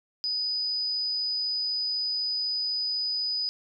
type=tone; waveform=sine; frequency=4978 Hz; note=D#8; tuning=in tune; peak=-26 dBFS; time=0.24-3.49 s; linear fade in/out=0 ms; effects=none